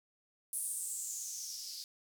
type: noise with band-pass filter sweep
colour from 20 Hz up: violet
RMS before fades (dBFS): -41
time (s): 0.53-1.84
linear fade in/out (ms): 0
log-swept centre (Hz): 10000 to 4600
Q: 5.7
effects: none